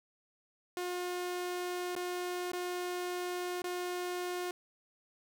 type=tone with dropouts; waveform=sawtooth; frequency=357.9 Hz; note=F4; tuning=42 cents sharp; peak=-31 dBFS; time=0.77-4.51 s; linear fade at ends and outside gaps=1 ms; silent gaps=1.952-1.963 / 2.518-2.533 / 3.619-3.641 s; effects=none